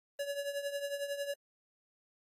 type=tone with tremolo; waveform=square; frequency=567 Hz; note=C#5; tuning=39 cents sharp; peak=-33 dBFS; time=0.19-1.34 s; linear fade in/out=5 ms; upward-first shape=triangle; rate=11 Hz; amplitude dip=75%; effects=AAC 48 kbps